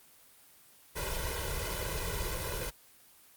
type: noise with comb filter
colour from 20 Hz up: pink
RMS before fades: -35 dBFS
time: 0.95-2.71 s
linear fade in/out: 20 ms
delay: 2 ms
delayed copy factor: +1
effects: white hiss -59 dBFS RMS until 3.36 s + Opus 24 kbps